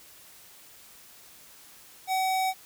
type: tone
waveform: square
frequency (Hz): 756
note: F#5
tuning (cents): +37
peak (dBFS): -25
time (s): 2.07-2.54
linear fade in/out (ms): 50
effects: white hiss -52 dBFS RMS until 2.65 s